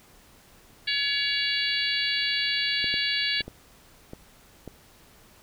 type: harmonic tone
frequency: 565 Hz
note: C#5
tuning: 33 cents sharp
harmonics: 3 / 4 / 5 / 6 / 7 / 8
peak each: -31 / -31 / -31 / -31 / -31 / -31 dBFS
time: 0.87-3.42 s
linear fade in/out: 10 ms
type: clicks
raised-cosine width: 2 ms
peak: -24 dBFS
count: 6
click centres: 2.843 / 2.941 / 3.407 / 3.48 / 4.134 / 4.677 s
effects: pink hiss -55 dBFS RMS until 5.42 s